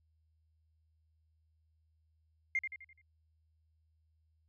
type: tone with echo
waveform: sine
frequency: 2111 Hz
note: C7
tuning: 15 cents sharp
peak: -28 dBFS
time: 2.55-2.59 s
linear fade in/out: 2 ms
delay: 85 ms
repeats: 5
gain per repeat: -7 dB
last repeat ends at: 3.015 s
effects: tanh soft clip ceiling -24 dBFS + added 79 Hz sine -70 dBFS peak until 4.48 s